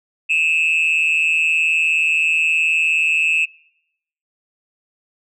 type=tone with amplitude modulation; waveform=sine; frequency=2602 Hz; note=E7; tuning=23 cents flat; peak=-8 dBFS; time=0.29-3.46 s; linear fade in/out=20 ms; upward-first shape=sine; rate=159 Hz; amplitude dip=85%; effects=noise-tail reverb RT60 0.8 s tail -25 dB re dry + tanh soft clip ceiling -10 dBFS